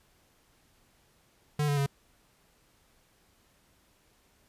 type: tone with pitch steps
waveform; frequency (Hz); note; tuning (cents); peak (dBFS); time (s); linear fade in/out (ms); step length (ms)
square; 148.4 / 144.01 / 139.75; D3 / D3 / C#3; +18 / -34 / +14; -26; 1.59-1.863; 5; 91
effects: pink hiss -66 dBFS RMS until 4.48 s + resampled to 32000 Hz